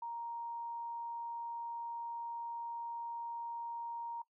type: tone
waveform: sine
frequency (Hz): 935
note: A#5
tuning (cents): +5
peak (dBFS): -39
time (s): 0.02-4.22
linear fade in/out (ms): 5
effects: noise-tail reverb RT60 0.1 s tail -19 dB re dry